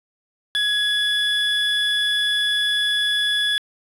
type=tone pair together; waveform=triangle; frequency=1672 / 3422 Hz; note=G#6 / A7; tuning=+11 / -49 cents; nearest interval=octave; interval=1240 cents; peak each=-21 / -18 dBFS; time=0.55-3.58 s; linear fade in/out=0 ms; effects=resampled to 32000 Hz + 7-bit